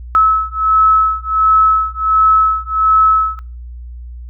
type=beating tone pair; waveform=sine; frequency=1296 / 1297.4 Hz; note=E6 / E6; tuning=-30 / -28 cents; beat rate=1.4 Hz; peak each=-12 dBFS; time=0.15-3.39 s; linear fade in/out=0 ms; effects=noise-tail reverb RT60 0.4 s tail -22 dB re dry + added 60 Hz sine -27 dBFS peak until 4.29 s